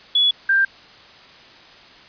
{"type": "tone pair in turn", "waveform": "sine", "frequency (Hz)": [3397, 1582.9], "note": ["G#7", "G6"], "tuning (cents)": [38, 16], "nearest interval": "octave + minor second", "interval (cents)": 1322, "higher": "first", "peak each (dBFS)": -13, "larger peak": "neither", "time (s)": [[0.15, 0.31], [0.49, 0.65]], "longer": "neither", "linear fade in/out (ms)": 5, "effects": ["white hiss -45 dBFS RMS until 2.08 s", "resampled to 11025 Hz"]}